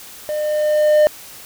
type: tone with level ramp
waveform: triangle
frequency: 605 Hz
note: D#5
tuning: 49 cents flat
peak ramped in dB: -18 to -6 dBFS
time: 0.29-1.07 s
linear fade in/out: 0 ms
effects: white hiss -38 dBFS RMS until 1.45 s